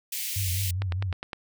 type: high-pass noise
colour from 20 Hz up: white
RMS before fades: -32 dBFS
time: 0.12-0.71 s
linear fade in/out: 5 ms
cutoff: 2000 Hz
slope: 48 dB/octave
type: tone with vibrato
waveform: sine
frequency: 93.3 Hz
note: F#2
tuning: 15 cents sharp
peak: -26 dBFS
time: 0.36-1.13 s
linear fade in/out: 5 ms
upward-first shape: sine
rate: 4.9 Hz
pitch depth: 110 cents each way
type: click train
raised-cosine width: 0.3 ms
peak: -17 dBFS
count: 6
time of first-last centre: 0.82-1.332 s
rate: 9.77 Hz
effects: none